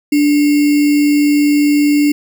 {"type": "tone with sample-and-hold", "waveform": "sine", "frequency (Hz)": 292.5, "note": "D4", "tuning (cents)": -7, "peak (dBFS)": -8, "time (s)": [0.12, 2.12], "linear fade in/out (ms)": 5, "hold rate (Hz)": 2450, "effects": []}